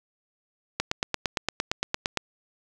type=click train; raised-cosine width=0.2 ms; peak=-7 dBFS; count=13; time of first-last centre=0.8-2.173 s; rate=8.74 Hz; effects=none